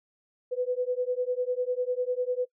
sine beating tone pair, 493.9 / 503.9 Hz, B4 / B4, 0 / +35 cents, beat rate 10 Hz, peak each -29 dBFS, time 0.51-2.46 s, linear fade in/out 20 ms, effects noise-tail reverb RT60 0.1 s tail -23 dB re dry

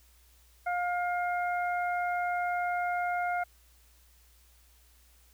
harmonic tone, 709 Hz, F5, 26 cents sharp, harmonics 1 / 2 / 3, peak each -29 / -35 / -39 dBFS, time 0.66-3.44 s, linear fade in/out 10 ms, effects added 60 Hz sine -60 dBFS peak until 5.33 s + white hiss -64 dBFS RMS until 5.33 s

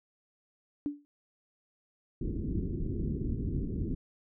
sine tone with exponential decay, 290.1 Hz, D4, 21 cents flat, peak -26 dBFS, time 0.86-1.05 s, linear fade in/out 0 ms, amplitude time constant 40 ms
pink low-pass noise, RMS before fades -33 dBFS, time 2.21-3.95 s, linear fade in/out 5 ms, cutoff 380 Hz, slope 48 dB/octave
effects none

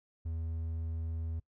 triangle tone, 81.5 Hz, E2, 19 cents flat, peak -32 dBFS, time 0.25-1.4 s, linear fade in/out 10 ms, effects noise-tail reverb RT60 0.1 s tail -23 dB re dry

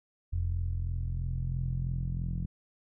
sawtooth tone with low-pass filter sweep, 43 Hz, F1, 26 cents flat, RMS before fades -32 dBFS, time 0.32-2.46 s, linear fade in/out 10 ms, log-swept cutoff 90 to 160 Hz, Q 4.5, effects none

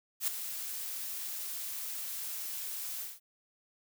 blue noise with ADSR envelope, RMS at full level -29 dBFS, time 0.2-3.2 s, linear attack 78 ms, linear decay 4 ms, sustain -10 dB, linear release 190 ms, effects none

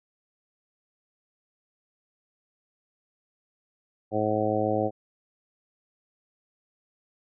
harmonic tone, 107.2 Hz, A2, 45 cents flat, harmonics 1 / 2 / 3 / 4 / 5 / 6 / 7, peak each -33 / -33 / -30 / -31 / -28 / -32 / -30 dBFS, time 4.11-4.91 s, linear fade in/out 50 ms, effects none

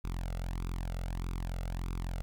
sawtooth tone with flanger, 43.65 Hz, F1, in tune, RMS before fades -36 dBFS, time 0.04-2.22 s, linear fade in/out 0 ms, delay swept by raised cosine 0.81 to 1.48 ms, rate 1.6 Hz, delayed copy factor +0.75, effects none

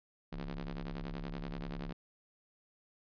sawtooth ring-modulated tone, 70.2 Hz, C#2, 22 cents sharp, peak -32 dBFS, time 0.32-1.93 s, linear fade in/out 10 ms, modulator 100 Hz, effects resampled to 11025 Hz

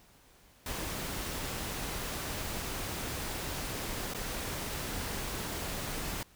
pink noise with dropouts, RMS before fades -37 dBFS, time 0.66-6.23 s, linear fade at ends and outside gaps 2 ms, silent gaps 4.137-4.146 s, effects pink hiss -61 dBFS RMS until 6.35 s

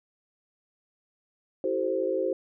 sine chord, A minor seventh, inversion second, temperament equal with one note detuned, 329.6 / 382.4 / 440 / 523.3 Hz, E4 / G4 / A4 / C5, 0 / -43 / 0 / 0 cents, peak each -33 / -29 / -34 / -28 dBFS, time 1.64-2.33 s, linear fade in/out 2 ms, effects none

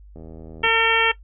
click train, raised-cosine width 2 ms, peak -27 dBFS, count 42, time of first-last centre 0.16-0.669 s, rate 80.5 Hz
harmonic tone, 453.1 Hz, A#4, 49 cents flat, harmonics 1 / 2 / 3 / 4 / 5 / 6 / 7, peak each -23 / -23 / -23 / -23 / -23 / -23 / -23 dBFS, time 0.63-1.12 s, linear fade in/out 10 ms
effects noise-tail reverb RT60 0.1 s tail -17 dB re dry + added 50 Hz sine -42 dBFS peak until 1.23 s

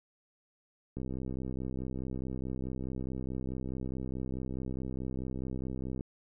click train, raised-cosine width 3 ms, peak -25 dBFS, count 327, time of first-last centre 0.97-6.009 s, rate 64.7 Hz, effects none

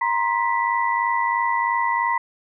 sine tone cluster, 941 / 1044 / 1972 Hz, A#5 / C6 / B6, +16 / -4 / -3 cents, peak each -21 / -24 / -25 dBFS, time 0.01-2.18 s, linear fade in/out 5 ms, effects none

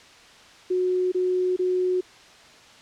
sine tone bursts, 365.9 Hz, F#4, 19 cents flat, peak -20 dBFS, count 3, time 0.7-2.01 s, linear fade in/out 10 ms, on 420 ms, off 25 ms, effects white hiss -49 dBFS RMS until 2.81 s + low-pass 5000 Hz 12 dB/octave

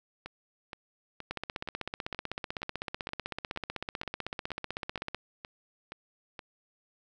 two click trains, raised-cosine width 0.3 ms, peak -24 / -18 dBFS, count 14 / 62, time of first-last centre 0.26-6.392 / 1.31-5.146 s, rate 2.12 / 15.9 Hz, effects none

